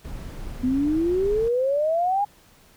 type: noise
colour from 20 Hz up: brown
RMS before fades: -34 dBFS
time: 0.04-1.49 s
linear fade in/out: 10 ms
type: exponential sweep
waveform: sine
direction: up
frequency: 247.9 to 830.6 Hz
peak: -19 dBFS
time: 0.63-2.25 s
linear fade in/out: 10 ms
effects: pink hiss -55 dBFS RMS until 2.76 s